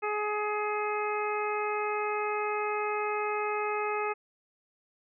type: harmonic tone with a mistuned harmonic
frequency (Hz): 420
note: G#4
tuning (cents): +19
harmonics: 1 / 2 / 3 / 4 / 5 / 6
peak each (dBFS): -32 / -34 / -34 / -44 / -40 / -38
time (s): 0.02-4.14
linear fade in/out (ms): 20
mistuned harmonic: 6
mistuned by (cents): +17
effects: none